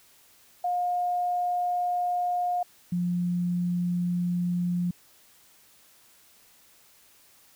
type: tone pair in turn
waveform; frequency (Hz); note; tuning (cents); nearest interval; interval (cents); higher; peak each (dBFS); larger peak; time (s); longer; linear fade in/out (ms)
sine; 713 / 176.41; F5 / F3; +36 / +18; 2 octaves; 2418; first; -24; neither; 0.64-2.63 / 2.92-4.91; neither; 5
effects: white hiss -58 dBFS RMS until 7.55 s